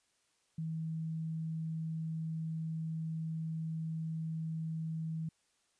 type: tone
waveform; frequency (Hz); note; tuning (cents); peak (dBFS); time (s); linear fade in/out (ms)
sine; 160.7; E3; -44; -35; 0.58-5.29; 5
effects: white hiss -75 dBFS RMS until 5.79 s + resampled to 22050 Hz